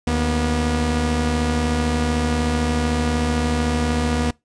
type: tone pair together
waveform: sawtooth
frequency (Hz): 76 / 241.3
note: D#2 / B3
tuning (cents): -40 / -40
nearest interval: octave + minor sixth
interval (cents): 2000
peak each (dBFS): -17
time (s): 0.07-4.31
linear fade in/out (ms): 5
effects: noise-tail reverb RT60 0.2 s tail -24 dB re dry + resampled to 22050 Hz